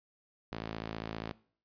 sawtooth tone with high-pass filter, 55 Hz, A1, in tune, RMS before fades -41 dBFS, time 0.52-1.32 s, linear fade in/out 0 ms, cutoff 150 Hz, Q 0.52, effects noise-tail reverb RT60 0.5 s tail -21 dB re dry + resampled to 11025 Hz

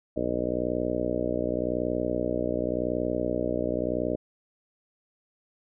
harmonic tone, 60.9 Hz, B1, 24 cents flat, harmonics 1 / 2 / 3 / 4 / 5 / 6 / 7 / 8 / 9 / 10, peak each -39 / -39 / -39 / -34 / -32 / -36 / -35 / -34 / -34 / -32 dBFS, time 0.16-4.16 s, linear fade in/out 10 ms, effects none

